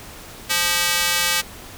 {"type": "tone with high-pass filter", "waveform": "square", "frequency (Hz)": 174.61, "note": "F3", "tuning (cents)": 0, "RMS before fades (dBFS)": -20, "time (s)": [0.49, 1.42], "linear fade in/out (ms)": 20, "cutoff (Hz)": 2000, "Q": 0.67, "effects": ["pink hiss -39 dBFS RMS until 1.77 s"]}